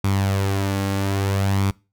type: tone with flanger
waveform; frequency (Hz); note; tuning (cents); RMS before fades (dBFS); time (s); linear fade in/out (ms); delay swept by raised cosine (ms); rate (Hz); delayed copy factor
sawtooth; 98; G2; 0; -21; 0.04-1.71; 5; 0.86 to 3.66; 0.61; +0.5
effects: noise-tail reverb RT60 0.3 s tail -23 dB re dry